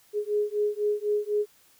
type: beating tone pair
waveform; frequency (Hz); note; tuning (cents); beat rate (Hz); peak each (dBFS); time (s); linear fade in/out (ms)
sine; 415.3 / 419.3; G#4 / G#4; 0 / +17; 4; -27; 0.13-1.46; 50
effects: white hiss -60 dBFS RMS until 1.79 s